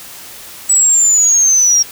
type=linear sweep; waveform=sine; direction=down; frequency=7902 to 5588 Hz; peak=-7 dBFS; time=0.69-1.83 s; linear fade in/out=10 ms; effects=white hiss -33 dBFS RMS until 1.91 s